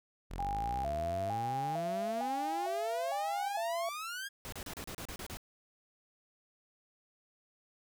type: exponential sweep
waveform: sawtooth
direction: up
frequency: 41.22 to 1654 Hz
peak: -35 dBFS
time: 0.3-4.29 s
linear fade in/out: 20 ms
type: tone with vibrato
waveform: sine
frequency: 740 Hz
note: F#5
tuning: in tune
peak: -33 dBFS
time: 0.39-3.89 s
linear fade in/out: 2 ms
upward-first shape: square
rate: 1.1 Hz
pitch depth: 150 cents each way
type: noise bursts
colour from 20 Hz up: pink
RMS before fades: -43 dBFS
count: 9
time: 4.45-5.371 s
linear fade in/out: 0 ms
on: 73 ms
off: 33 ms
effects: none